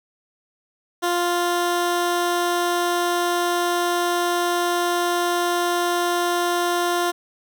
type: tone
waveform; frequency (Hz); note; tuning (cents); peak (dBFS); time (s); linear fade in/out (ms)
15% pulse; 350; F4; +4; -13; 1.02-7.12; 20
effects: none